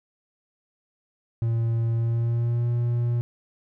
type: tone with pitch glide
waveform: triangle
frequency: 115.1 to 119.43 Hz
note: A#2 to A#2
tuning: -22 to +42 cents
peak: -19 dBFS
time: 1.42-3.21 s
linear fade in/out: 0 ms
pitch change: +64 cents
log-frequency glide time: 1.96-2.68 s
effects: none